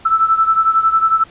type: beating tone pair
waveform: sine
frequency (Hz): 1317 / 1328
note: E6 / E6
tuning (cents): -2 / +12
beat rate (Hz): 11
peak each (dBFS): -12 / -16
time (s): 0.05-1.24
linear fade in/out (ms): 10
effects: pink hiss -43 dBFS RMS until 1.3 s + resampled to 8000 Hz